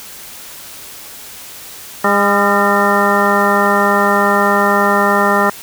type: harmonic tone with a mistuned harmonic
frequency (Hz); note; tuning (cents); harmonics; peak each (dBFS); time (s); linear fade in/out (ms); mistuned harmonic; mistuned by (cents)
202.6; G#3; -43; 1 / 2 / 3 / 4 / 5 / 6 / 7 / 9; -18 / -18 / -18 / -18 / -18 / -18 / -18 / -18; 2.04-5.5; 5; 7; -53
effects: white hiss -33 dBFS RMS until 5.62 s